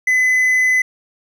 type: tone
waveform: triangle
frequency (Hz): 2017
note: B6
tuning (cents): +36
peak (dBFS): -10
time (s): 0.07-0.82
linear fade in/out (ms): 5
effects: none